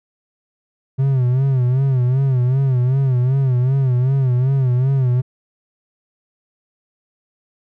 triangle tone with vibrato, 130 Hz, C3, 11 cents flat, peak -11 dBFS, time 0.98-5.22 s, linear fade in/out 20 ms, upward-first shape sine, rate 2.6 Hz, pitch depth 99 cents each way, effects none

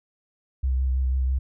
sine tone with vibrato, 64.9 Hz, C2, 13 cents flat, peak -20 dBFS, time 0.63-1.39 s, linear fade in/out 10 ms, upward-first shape triangle, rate 6.1 Hz, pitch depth 32 cents each way, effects none

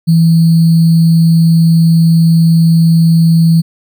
sine tone with sample-and-hold, 164.81 Hz, E3, in tune, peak -4 dBFS, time 0.07-3.62 s, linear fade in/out 20 ms, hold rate 4410 Hz, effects none

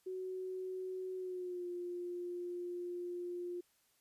sine tone with pitch glide, 372.4 to 352.9 Hz, F#4 to F4, +11 to +18 cents, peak -39 dBFS, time 0.06-3.61 s, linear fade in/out 10 ms, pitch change -93 cents, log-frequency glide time 1.16-1.67 s, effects white hiss -74 dBFS RMS until 4 s + resampled to 32000 Hz

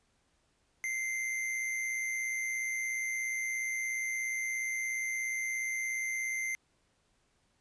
square tone with amplitude modulation, 2085 Hz, C7, 7 cents flat, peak -31 dBFS, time 0.84-6.55 s, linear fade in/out 0 ms, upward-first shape sine, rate 117 Hz, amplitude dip 40%, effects pink hiss -73 dBFS RMS until 7.6 s + resampled to 22050 Hz

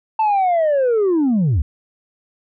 sine linear sweep, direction down, 892 to 61.74 Hz, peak -11 dBFS, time 0.19-1.62 s, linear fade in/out 5 ms, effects tanh soft clip ceiling -12 dBFS

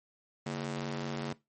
sawtooth ring-modulated tone, 185.7 Hz, F#3, 7 cents sharp, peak -27 dBFS, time 0.46-1.33 s, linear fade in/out 5 ms, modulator 42.4 Hz, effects noise-tail reverb RT60 0.2 s tail -18 dB re dry + MP3 32 kbps

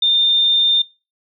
sine tone, 3613 Hz, A7, 45 cents sharp, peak -12 dBFS, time 0.02-0.82 s, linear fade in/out 5 ms, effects noise-tail reverb RT60 0.3 s tail -21 dB re dry

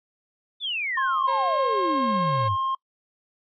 sine exponential sweep, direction down, 3600 to 91.3 Hz, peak -25 dBFS, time 0.6-2.57 s, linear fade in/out 50 ms
triangle tone, 1064 Hz, C6, 29 cents sharp, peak -21 dBFS, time 0.97-2.75 s, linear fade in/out 5 ms
harmonic tone, 540 Hz, C#5, 45 cents flat, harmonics 1 / 2 / 3 / 4 / 5 / 6 / 7 / 8, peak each -29 / -41 / -41 / -42 / -47 / -47 / -49 / -47 dBFS, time 1.27-2.49 s, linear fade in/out 20 ms
effects noise-tail reverb RT60 0.1 s tail -26 dB re dry + resampled to 11025 Hz

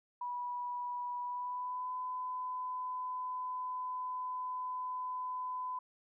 sine tone with pitch glide, 978 to 1007.8 Hz, B5 to B5, -17 to +35 cents, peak -36 dBFS, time 0.21-5.79 s, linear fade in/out 5 ms, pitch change +52 cents, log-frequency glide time 1.21-1.92 s, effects none

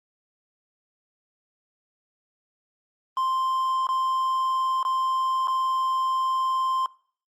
triangle tone with dropouts, 1046.5 Hz, C6, in tune, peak -20 dBFS, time 3.17-6.86 s, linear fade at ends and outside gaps 1 ms, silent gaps 3.869-3.889 / 4.829-4.85 / 5.473-5.481 s, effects noise-tail reverb RT60 0.5 s tail -22 dB re dry + Opus 32 kbps

